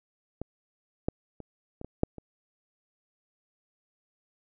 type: clicks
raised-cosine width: 2 ms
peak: -21 / -13 / -28 / -26 / -25 / -9 / -28 dBFS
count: 7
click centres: 0.416 / 1.085 / 1.403 / 1.814 / 1.846 / 2.034 / 2.183 s
effects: none